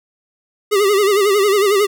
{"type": "tone with vibrato", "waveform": "square", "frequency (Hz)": 403.3, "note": "G4", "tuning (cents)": 49, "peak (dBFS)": -12, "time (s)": [0.71, 1.87], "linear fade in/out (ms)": 20, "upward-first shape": "sine", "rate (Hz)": 11, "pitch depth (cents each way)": 91, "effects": []}